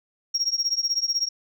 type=tone with tremolo; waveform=sine; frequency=5588 Hz; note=F8; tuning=in tune; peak=-16 dBFS; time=0.34-1.29 s; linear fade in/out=10 ms; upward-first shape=triangle; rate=16 Hz; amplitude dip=100%; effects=tanh soft clip ceiling -17 dBFS